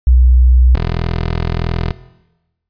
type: tone pair in turn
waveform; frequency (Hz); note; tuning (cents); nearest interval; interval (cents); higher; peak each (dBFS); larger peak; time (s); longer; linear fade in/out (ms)
sine / 15% pulse; 62.2 / 41.51; B1 / E1; +13 / +13; perfect fifth; 700; first; -5 / -9; first; 0.07-0.75 / 0.75-1.91; second; 0
effects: noise-tail reverb RT60 1.0 s tail -17 dB re dry + resampled to 11025 Hz

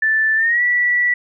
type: tone with pitch glide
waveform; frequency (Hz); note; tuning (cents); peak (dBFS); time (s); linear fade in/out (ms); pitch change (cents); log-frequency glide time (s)
sine; 1760 to 1952.8; A6 to B6; 0 to -20; -13; 0.02-1.14; 5; +180; 0.36-0.62
effects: none

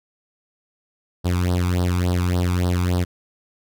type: tone with flanger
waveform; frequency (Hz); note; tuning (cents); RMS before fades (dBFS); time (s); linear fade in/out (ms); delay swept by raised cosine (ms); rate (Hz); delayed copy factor
sawtooth; 89.3; F2; +39; -20; 1.24-3.05; 20; 0.21 to 0.86; 3.5; +0.9
effects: none

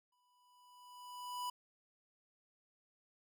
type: tone with exponential growth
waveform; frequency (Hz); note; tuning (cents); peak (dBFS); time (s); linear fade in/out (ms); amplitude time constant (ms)
square; 987.8; B5; 0; -38; 0.12-1.5; 5; 300
effects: none

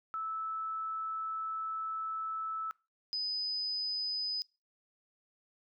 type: tone pair in turn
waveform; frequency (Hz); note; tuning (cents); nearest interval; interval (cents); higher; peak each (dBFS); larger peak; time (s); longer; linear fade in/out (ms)
sine; 1310 / 5003; E6 / D#8; -11 / +9; octave + major seventh; 2320; second; -34 / -32; second; 0.14-2.71 / 3.13-4.42; first; 0
effects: noise-tail reverb RT60 0.3 s tail -23 dB re dry

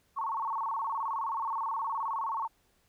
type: tone with vibrato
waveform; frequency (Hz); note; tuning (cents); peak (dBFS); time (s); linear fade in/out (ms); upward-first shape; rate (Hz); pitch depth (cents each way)
sine; 1000; B5; +21; -30; 0.16-2.48; 20; square; 19; 170
effects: pink hiss -70 dBFS RMS until 2.88 s

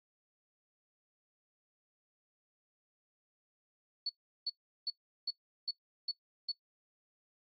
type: tone bursts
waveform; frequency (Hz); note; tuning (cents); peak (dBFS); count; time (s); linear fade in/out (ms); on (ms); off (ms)
sine; 4435; C#8; 0; -32; 7; 4.06-6.518; 5; 34; 370
effects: noise-tail reverb RT60 0.1 s tail -19 dB re dry + AAC 32 kbps

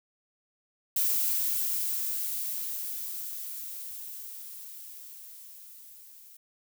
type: noise with level ramp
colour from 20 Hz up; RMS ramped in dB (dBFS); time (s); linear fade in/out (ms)
violet; -26 to -52; 0.96-6.37; 5
effects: none

